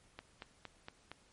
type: click train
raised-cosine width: 0.3 ms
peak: -29 dBFS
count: 5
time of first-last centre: 0.19-1.116 s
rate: 4.32 Hz
effects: pink hiss -67 dBFS RMS until 1.32 s + MP3 48 kbps